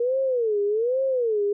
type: tone with vibrato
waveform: sine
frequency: 466.2 Hz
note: A#4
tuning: in tune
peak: -20 dBFS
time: 0-1.53 s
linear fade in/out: 5 ms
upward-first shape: sine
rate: 1.2 Hz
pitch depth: 240 cents each way
effects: none